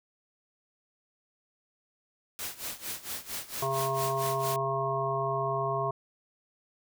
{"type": "noise with tremolo", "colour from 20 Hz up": "white", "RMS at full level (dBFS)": -35, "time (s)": [2.39, 4.56], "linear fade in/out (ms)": 0, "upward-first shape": "sine", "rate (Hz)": 4.4, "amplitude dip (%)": 85}
{"type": "harmonic tone", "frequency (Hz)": 135.1, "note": "C#3", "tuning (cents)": -44, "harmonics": [1, 3, 5, 7, 8], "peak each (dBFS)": [-35, -34, -32, -37, -32], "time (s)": [3.62, 5.91], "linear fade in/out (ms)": 5}
{"effects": []}